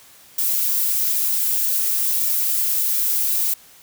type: noise with flanger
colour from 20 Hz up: violet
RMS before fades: -20 dBFS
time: 0.38-3.54 s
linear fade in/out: 5 ms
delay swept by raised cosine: 1.9 to 7.6 ms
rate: 0.54 Hz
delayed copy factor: -0.55
effects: white hiss -48 dBFS RMS until 3.82 s